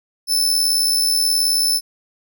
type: tone with amplitude modulation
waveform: sawtooth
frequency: 5274 Hz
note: E8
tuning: in tune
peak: -10 dBFS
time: 0.27-1.81 s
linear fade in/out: 50 ms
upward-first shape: sine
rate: 78.7 Hz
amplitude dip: 50%
effects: none

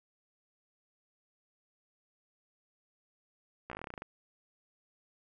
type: slowing click train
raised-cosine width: 0.5 ms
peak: -26 dBFS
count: 13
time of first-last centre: 3.7-4.021 s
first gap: 15 ms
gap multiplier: 1.1
effects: none

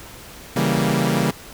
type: chord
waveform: sawtooth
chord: C# diminished seventh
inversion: none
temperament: equal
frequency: 138.59 / 164.81 / 196 / 233.1 Hz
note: C#3 / E3 / G3 / Bb3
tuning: 0 / 0 / 0 / 0 cents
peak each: -19 dBFS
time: 0.56-1.31 s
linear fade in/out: 5 ms
effects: pink hiss -40 dBFS RMS until 1.53 s

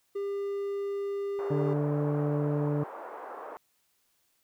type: tone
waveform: triangle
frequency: 400 Hz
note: G4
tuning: 35 cents sharp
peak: -28 dBFS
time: 0.15-1.74 s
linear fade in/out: 10 ms
type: band-pass noise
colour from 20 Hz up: white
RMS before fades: -42 dBFS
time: 1.39-3.57 s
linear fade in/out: 0 ms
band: 400 to 1100 Hz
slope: 24 dB/octave
type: harmonic tone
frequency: 146.8 Hz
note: D3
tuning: in tune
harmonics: 1 / 2 / 3 / 4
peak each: -28 / -32 / -33 / -38 dBFS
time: 1.5-2.84 s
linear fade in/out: 10 ms
effects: white hiss -72 dBFS RMS until 4.43 s

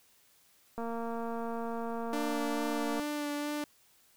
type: click train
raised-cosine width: 1 ms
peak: -25 dBFS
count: 513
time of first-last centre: 0.78-2.996 s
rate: 231 Hz
type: tone with vibrato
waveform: sawtooth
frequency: 293.7 Hz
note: D4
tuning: in tune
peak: -29 dBFS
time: 2.13-3.64 s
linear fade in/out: 2 ms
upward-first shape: sine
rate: 2.3 Hz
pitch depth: 16 cents each way
effects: white hiss -65 dBFS RMS until 4.16 s

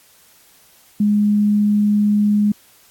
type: tone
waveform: sine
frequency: 207.7 Hz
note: G#3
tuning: in tune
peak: -12 dBFS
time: 1-2.52 s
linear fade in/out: 5 ms
effects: white hiss -51 dBFS RMS until 2.9 s + AAC 64 kbps

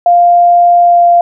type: tone with pitch glide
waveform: sine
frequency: 698.5 to 694.1 Hz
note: F5 to F5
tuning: 0 to -11 cents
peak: -3 dBFS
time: 0.06-1.21 s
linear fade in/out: 2 ms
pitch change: -11 cents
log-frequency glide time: 0.81-1.06 s
effects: none

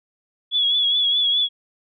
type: tone with vibrato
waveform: sine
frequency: 3381 Hz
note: G#7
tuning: 30 cents sharp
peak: -16 dBFS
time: 0.51-1.49 s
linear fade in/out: 50 ms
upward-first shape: triangle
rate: 4.8 Hz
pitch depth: 55 cents each way
effects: none

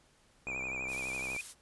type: click train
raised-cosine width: 1 ms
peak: -30 dBFS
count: 59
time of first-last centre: 0.47-1.364 s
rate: 64.9 Hz
type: tone with vibrato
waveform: triangle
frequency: 2406 Hz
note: D7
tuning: 41 cents sharp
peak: -34 dBFS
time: 0.47-1.41 s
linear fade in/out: 2 ms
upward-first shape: triangle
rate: 12 Hz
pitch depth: 79 cents each way
type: noise with tremolo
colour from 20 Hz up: blue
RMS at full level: -42 dBFS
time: 0.87-1.55 s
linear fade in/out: 50 ms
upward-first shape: triangle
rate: 19 Hz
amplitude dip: 30%
effects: pink hiss -66 dBFS RMS until 1.61 s + resampled to 24000 Hz

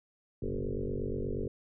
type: tone with frequency modulation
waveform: sine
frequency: 188.3 Hz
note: F#3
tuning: 31 cents sharp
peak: -31 dBFS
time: 0.42-1.48 s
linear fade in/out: 5 ms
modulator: 48.4 Hz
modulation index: 5.8
effects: none

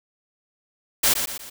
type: noise with echo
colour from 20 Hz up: white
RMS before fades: -18 dBFS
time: 1.03-1.14 s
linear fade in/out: 10 ms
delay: 120 ms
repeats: 3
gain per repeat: -7 dB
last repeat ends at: 1.5 s
effects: none

